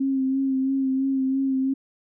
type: tone with vibrato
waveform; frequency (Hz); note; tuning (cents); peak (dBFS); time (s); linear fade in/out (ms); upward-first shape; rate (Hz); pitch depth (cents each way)
sine; 267; C4; +35; -20; 0-1.74; 10; sine; 3; 26
effects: none